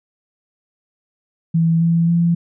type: tone with pitch steps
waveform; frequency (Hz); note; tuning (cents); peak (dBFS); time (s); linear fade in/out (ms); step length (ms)
sine; 164.81 / 167.4 / 170.03; E3 / E3 / F3; 0 / +27 / -46; -12; 1.54-2.35; 10; 270
effects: none